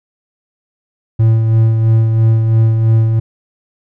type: tone with tremolo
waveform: triangle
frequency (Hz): 112.1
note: A2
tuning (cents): +33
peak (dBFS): -4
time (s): 1.19-3.2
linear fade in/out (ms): 10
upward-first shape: sine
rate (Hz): 3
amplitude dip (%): 40
effects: none